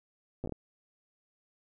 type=slowing click train; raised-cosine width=2 ms; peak=-24 dBFS; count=6; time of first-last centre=0.44-0.523 s; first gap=8 ms; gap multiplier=1.37; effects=none